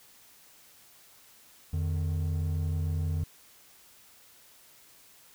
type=tone pair together; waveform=triangle; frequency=85.19 / 151.8 Hz; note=F2 / D#3; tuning=-42 / -42 cents; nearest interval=minor seventh; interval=1000 cents; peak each=-26 / -32 dBFS; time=1.73-3.24 s; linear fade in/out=5 ms; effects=white hiss -57 dBFS RMS until 5.34 s